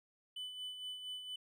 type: tone with tremolo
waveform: triangle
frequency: 3000 Hz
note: F#7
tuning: 23 cents sharp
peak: -39 dBFS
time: 0.36-1.36 s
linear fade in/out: 5 ms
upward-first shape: sine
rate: 4.3 Hz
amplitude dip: 50%
effects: none